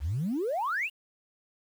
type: exponential sweep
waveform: sine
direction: up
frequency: 62.9 to 2952 Hz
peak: -26 dBFS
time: 0-0.9 s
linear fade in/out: 50 ms
effects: tanh soft clip ceiling -24 dBFS + 9-bit